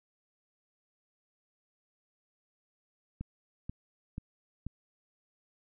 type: click train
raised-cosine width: 5 ms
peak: -25 dBFS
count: 4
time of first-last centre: 3.21-4.666 s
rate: 2.06 Hz
effects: none